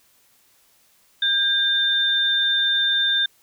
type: tone pair together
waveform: sine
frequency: 1601 / 3594 Hz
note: G6 / A7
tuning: +36 / +36 cents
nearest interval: octave + major second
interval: 1400 cents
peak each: -23 / -18 dBFS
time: 1.22-3.26 s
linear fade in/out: 5 ms
effects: white hiss -59 dBFS RMS until 3.42 s